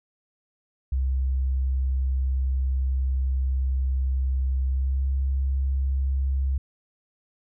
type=tone with pitch glide; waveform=sine; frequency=65.6 to 67.17 Hz; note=C2 to C2; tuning=+5 to +46 cents; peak=-21 dBFS; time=0.92-6.58 s; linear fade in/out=5 ms; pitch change=+41 cents; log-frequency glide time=4.67-5.07 s; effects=none